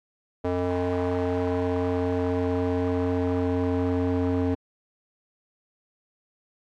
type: tone with band-pass filter sweep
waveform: square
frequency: 89.6 Hz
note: F2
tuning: 45 cents sharp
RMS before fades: -25 dBFS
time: 0.44-4.55 s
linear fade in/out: 10 ms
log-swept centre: 510 to 340 Hz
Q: 1.4
effects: AAC 32 kbps